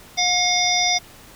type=harmonic tone; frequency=718 Hz; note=F5; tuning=48 cents sharp; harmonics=1 / 3 / 5 / 7 / 8; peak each=-23 / -23 / -23 / -23 / -23 dBFS; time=0.17-0.99 s; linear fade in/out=20 ms; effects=pink hiss -45 dBFS RMS until 1.35 s